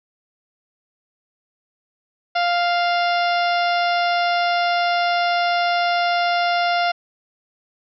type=harmonic tone with a mistuned harmonic; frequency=698.5 Hz; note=F5; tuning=in tune; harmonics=1 / 2 / 3 / 4 / 5 / 6 / 7 / 8; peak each=-18 / -24 / -28 / -30 / -32 / -34 / -35 / -36 dBFS; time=2.35-6.92 s; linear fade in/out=10 ms; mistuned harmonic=8; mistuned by=-64 cents; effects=none